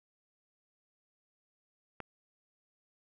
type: click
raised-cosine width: 0.5 ms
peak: -25 dBFS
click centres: 2.003 s
effects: none